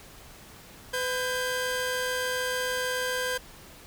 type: tone pair together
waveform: sawtooth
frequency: 503.4 / 1597 Hz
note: B4 / G6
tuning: +33 / +32 cents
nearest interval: octave + minor sixth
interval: 1999 cents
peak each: -26 / -27 dBFS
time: 0.93-3.38 s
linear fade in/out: 10 ms
effects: pink hiss -49 dBFS RMS until 3.86 s